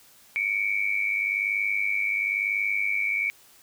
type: tone pair together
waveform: sine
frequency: 2228 / 2329 Hz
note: C#7 / D7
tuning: +8 / -15 cents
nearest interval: minor second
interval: 77 cents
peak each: -26 dBFS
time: 0.36-3.3 s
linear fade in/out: 0 ms
effects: white hiss -55 dBFS RMS until 3.62 s